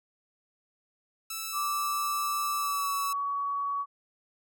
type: tone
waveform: 5% pulse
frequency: 1315 Hz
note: E6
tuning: 5 cents flat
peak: -22 dBFS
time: 1.3-3.13 s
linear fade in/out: 5 ms
type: tone with pitch glide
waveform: sine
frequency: 1172 to 1127.5 Hz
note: D6 to C#6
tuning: -4 to +29 cents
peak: -28 dBFS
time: 1.52-3.86 s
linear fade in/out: 50 ms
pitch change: -67 cents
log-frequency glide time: 2.57-2.9 s
effects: none